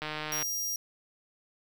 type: click train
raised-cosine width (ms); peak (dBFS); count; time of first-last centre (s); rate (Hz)
0.3; -19; 63; 0.02-0.425; 153
type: tone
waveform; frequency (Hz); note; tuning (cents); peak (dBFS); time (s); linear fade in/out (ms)
sawtooth; 5700; F8; +34; -28; 0.32-0.76; 2
effects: 9-bit